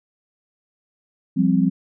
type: chord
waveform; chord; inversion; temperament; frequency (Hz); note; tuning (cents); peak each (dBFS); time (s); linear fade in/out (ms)
sine; F suspended second; none; just; 174.61 / 196.44 / 261.9; F3 / G3 / C4; 0 / +4 / +2; -19; 1.36-1.7; 20
effects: none